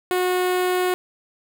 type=tone with notch filter; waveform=sawtooth; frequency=364.2 Hz; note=F#4; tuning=27 cents flat; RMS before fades=-21 dBFS; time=0.11-0.94 s; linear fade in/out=0 ms; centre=5700 Hz; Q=1.4; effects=none